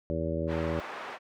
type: harmonic tone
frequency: 81.3 Hz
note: E2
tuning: 23 cents flat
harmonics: 1 / 2 / 3 / 4 / 5 / 6 / 7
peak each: -35 / -35 / -38 / -36 / -38 / -39 / -34 dBFS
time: 0.1-0.8 s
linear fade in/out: 0 ms
type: band-pass noise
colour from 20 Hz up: pink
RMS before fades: -40 dBFS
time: 0.47-1.19 s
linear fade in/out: 50 ms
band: 630 to 1800 Hz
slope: 12 dB/octave
effects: none